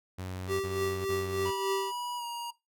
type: tone bursts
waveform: sawtooth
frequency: 92.5 Hz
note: F#2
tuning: in tune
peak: -32 dBFS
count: 3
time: 0.18-1.508 s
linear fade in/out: 10 ms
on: 420 ms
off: 34 ms
type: tone with tremolo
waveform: square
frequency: 389.2 Hz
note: G4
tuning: 12 cents flat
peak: -28 dBFS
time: 0.47-1.92 s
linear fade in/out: 50 ms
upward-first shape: triangle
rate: 3.4 Hz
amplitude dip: 65%
type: tone with pitch glide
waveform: square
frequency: 972 to 947.1 Hz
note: B5 to A#5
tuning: -28 to +27 cents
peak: -35 dBFS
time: 1.45-2.51 s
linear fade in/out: 10 ms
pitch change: -45 cents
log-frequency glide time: 2.17-2.24 s
effects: noise-tail reverb RT60 0.2 s tail -18 dB re dry